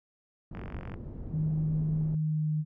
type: low-pass noise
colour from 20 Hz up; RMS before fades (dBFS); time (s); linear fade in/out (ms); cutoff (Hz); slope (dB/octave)
pink; -40; 0.51-2.15; 2; 290; 12
type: click train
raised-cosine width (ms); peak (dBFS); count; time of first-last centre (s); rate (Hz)
0.5; -29; 19; 0.55-0.94; 46.1
type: tone with pitch glide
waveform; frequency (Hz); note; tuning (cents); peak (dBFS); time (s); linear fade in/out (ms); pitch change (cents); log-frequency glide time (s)
sine; 155.56 to 153.51; D#3 to D#3; 0 to -23; -26; 1.31-2.65; 50; -23; 2.16-2.49
effects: none